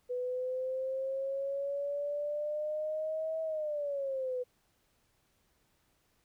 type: exponential two-way sweep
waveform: sine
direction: up then down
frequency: 493.9 to 645 to 493.9 Hz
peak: -32 dBFS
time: 0.09-4.44 s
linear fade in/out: 20 ms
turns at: 3.42 s
effects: pink hiss -73 dBFS RMS until 6.24 s